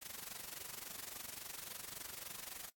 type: noise with amplitude modulation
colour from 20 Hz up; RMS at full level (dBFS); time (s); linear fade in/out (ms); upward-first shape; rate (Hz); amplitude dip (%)
white; -45; 0.01-2.7; 20; sine; 23.6; 80
effects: noise-tail reverb RT60 0.1 s tail -18 dB re dry + AAC 64 kbps